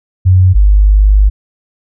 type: tone pair in turn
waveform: sine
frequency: 92.5 / 50.49 Hz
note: F#2 / G#1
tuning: 0 / -48 cents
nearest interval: minor seventh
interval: 1048 cents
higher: first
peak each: -3 dBFS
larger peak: neither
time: 0.25-0.54 / 0.54-1.3 s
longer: second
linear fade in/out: 20 ms
effects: none